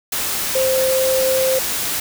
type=tone in noise; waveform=sine; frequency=523.3 Hz; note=C5; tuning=in tune; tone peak=-15 dBFS; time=0.55-1.59 s; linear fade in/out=5 ms; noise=white; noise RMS=-22 dBFS; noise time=0.12-2 s; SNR=+4 dB; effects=none